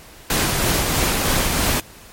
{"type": "noise with tremolo", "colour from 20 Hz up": "pink", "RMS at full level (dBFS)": -18, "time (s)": [0.3, 1.8], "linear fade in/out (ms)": 2, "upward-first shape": "sine", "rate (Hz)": 3.1, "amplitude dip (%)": 25, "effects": ["pink hiss -43 dBFS RMS until 2.12 s", "MP3 64 kbps"]}